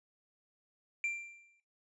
triangle tone with exponential decay, 2364 Hz, D7, 11 cents sharp, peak -28 dBFS, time 1.04-1.6 s, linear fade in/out 1 ms, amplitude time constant 120 ms, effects noise-tail reverb RT60 0.3 s tail -21 dB re dry + resampled to 22050 Hz

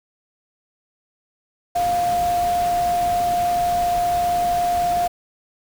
sine tone in noise, 703 Hz, F5, 11 cents sharp, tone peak -17 dBFS, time 1.75-5.08 s, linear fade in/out 10 ms, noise pink, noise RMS -32 dBFS, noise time 1.75-5.08 s, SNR +12 dB, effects none

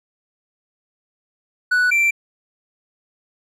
triangle tone pair in turn, 1480 / 2349 Hz, F#6 / D7, 0 / 0 cents, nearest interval minor sixth, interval 800 cents, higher second, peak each -12 dBFS, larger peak neither, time 1.71-1.91 / 1.91-2.11 s, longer neither, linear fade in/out 10 ms, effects resampled to 32000 Hz

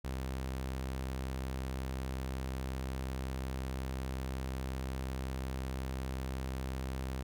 sawtooth tone, 65.5 Hz, C2, 2 cents sharp, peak -32 dBFS, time 0.04-7.23 s, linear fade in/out 10 ms, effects none

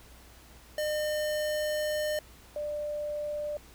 square / sine tone pair in turn, 606 / 593.9 Hz, D#5 / D5, -46 / +19 cents, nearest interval unison, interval 35 cents, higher first, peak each -29 / -31 dBFS, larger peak first, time 0.78-2.19 / 2.56-3.57 s, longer first, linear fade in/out 2 ms, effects added 60 Hz sine -55 dBFS peak until 3.74 s + pink hiss -55 dBFS RMS until 3.74 s

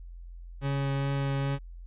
40% pulse tone with vibrato, 138.4 Hz, C#3, 2 cents flat, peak -26 dBFS, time 0.61-1.59 s, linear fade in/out 50 ms, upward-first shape triangle, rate 2.4 Hz, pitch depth 10 cents each way, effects added 43 Hz sine -41 dBFS peak until 1.86 s + resampled to 8000 Hz

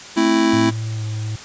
square chord, A minor, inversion none, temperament just, 220 / 264 / 330 Hz, A3 / C4 / E4, 0 / +16 / +2 cents, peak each -21 / -21 / -16 dBFS, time 0.16-0.71 s, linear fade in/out 20 ms
triangle tone with pitch glide, 110.6 to 108.2 Hz, A2 to A2, +9 to -29 cents, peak -20 dBFS, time 0.53-1.36 s, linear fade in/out 5 ms, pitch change -38 cents, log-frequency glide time 0.92-1.04 s
effects white hiss -36 dBFS RMS until 1.44 s + resampled to 16000 Hz

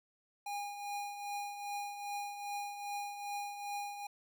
square tone with tremolo, 815 Hz, G#5, 33 cents flat, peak -37 dBFS, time 0.46-4.07 s, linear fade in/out 5 ms, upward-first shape triangle, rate 2.5 Hz, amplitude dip 60%, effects none

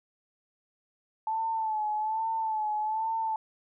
sine tone with vibrato, 873 Hz, A5, 14 cents flat, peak -27 dBFS, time 1.27-3.36 s, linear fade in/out 2 ms, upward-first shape sine, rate 1.2 Hz, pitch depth 51 cents each way, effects none

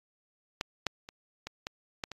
clicks, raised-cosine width 0.2 ms, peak -13 / -11 / -26 / -21 / -18 / -16 / -23 dBFS, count 7, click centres 0.611 / 0.867 / 1.089 / 1.47 / 1.669 / 2.038 / 2.117 s, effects AAC 32 kbps

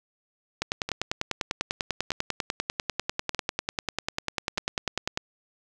two click trains, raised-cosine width 0.2 ms, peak -13 / -9 dBFS, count 4 / 47, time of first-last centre 0.89-4.576 / 0.62-5.174 s, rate 0.814 / 10.1 Hz, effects none

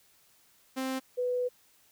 sawtooth / sine tone pair in turn, 262.6 / 495.7 Hz, C4 / B4, +6 / +6 cents, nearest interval major seventh, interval 1100 cents, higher second, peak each -27 dBFS, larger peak neither, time 0.76-1 / 1.17-1.49 s, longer second, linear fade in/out 20 ms, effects white hiss -64 dBFS RMS until 1.91 s

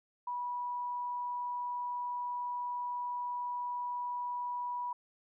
sine tone, 977 Hz, B5, 19 cents flat, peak -34 dBFS, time 0.27-4.93 s, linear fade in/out 5 ms, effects none

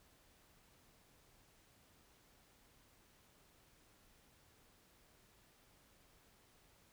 silence, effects pink hiss -69 dBFS RMS until 6.92 s

